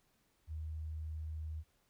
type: tone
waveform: sine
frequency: 78.3 Hz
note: D#2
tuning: 11 cents sharp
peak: -39 dBFS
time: 0.47-1.64 s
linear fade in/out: 50 ms
effects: pink hiss -75 dBFS RMS until 1.89 s